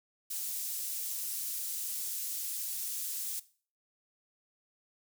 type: high-pass noise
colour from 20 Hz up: pink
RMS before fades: -37 dBFS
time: 0.3-3.4 s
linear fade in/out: 10 ms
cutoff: 8600 Hz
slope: 12 dB/octave
effects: noise-tail reverb RT60 0.4 s tail -17 dB re dry